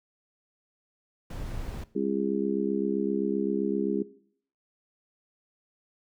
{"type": "noise", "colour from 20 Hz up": "brown", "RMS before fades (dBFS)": -35, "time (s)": [1.3, 1.84], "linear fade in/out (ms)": 5}
{"type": "harmonic tone", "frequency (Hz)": 67.7, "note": "C#2", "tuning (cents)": -40, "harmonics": [3, 4, 5, 6], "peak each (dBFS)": [-31, -31, -31, -31], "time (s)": [1.95, 4.03], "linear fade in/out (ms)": 10}
{"effects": ["noise-tail reverb RT60 0.6 s tail -18 dB re dry"]}